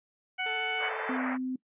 harmonic tone, 743 Hz, F#5, 7 cents sharp, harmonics 1 / 2 / 3 / 4, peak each -36 / -36 / -32 / -38 dBFS, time 0.38-0.9 s, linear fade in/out 20 ms
sawtooth tone with vibrato, 440 Hz, A4, in tune, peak -34 dBFS, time 0.46-1.17 s, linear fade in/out 2 ms, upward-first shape square, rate 14 Hz, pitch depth 14 cents each way
white band-pass noise, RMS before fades -35 dBFS, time 0.78-1.38 s, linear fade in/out 50 ms, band 490 to 2100 Hz, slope 48 dB/octave
sine tone, 257.3 Hz, C4, 29 cents flat, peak -30 dBFS, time 1.09-1.56 s, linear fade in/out 5 ms
effects noise-tail reverb RT60 0.1 s tail -21 dB re dry + resampled to 8000 Hz

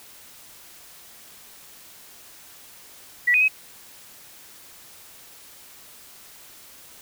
sine tone with pitch steps, 1949 / 2494 / 2545 Hz, B6 / D#7 / D#7, -23 / +3 / +39 cents, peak -15 dBFS, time 3.27-3.483 s, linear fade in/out 10 ms, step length 71 ms, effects white hiss -47 dBFS RMS until 7.01 s

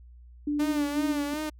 sine tone with pitch glide, 293.7 to 289 Hz, D4 to D4, 0 to -28 cents, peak -25 dBFS, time 0.47-1.34 s, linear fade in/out 5 ms, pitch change -28 cents, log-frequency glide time 0.75-0.9 s
sawtooth tone with vibrato, 297 Hz, D4, 20 cents sharp, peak -26 dBFS, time 0.59-1.5 s, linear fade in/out 10 ms, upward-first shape sine, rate 2.7 Hz, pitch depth 68 cents each way
effects added 60 Hz sine -47 dBFS peak until 1.59 s

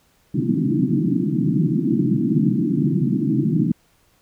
pink band-pass noise, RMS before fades -19 dBFS, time 0.34-3.72 s, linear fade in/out 5 ms, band 130 to 340 Hz, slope 96 dB/octave, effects pink hiss -60 dBFS RMS until 4.21 s

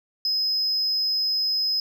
sine tone, 5080 Hz, D#8, 35 cents sharp, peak -19 dBFS, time 0.25-1.8 s, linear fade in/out 2 ms, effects tanh soft clip ceiling -19 dBFS

